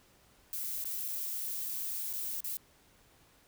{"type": "noise with dropouts", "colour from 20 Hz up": "violet", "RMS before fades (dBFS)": -37, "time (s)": [0.53, 2.57], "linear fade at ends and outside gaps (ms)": 0, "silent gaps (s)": [[0.841, 0.854], [1.08, 1.084], [2.129, 2.135], [2.405, 2.443]], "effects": ["pink hiss -64 dBFS RMS until 3.47 s"]}